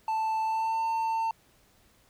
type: tone with pitch glide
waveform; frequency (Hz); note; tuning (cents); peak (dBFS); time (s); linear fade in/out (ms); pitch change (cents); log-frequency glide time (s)
triangle; 882 to 899.5; A5 to A5; +4 to +38; -24; 0.08-1.31; 2; +34; 0.44-0.78
effects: pink hiss -63 dBFS RMS until 2.09 s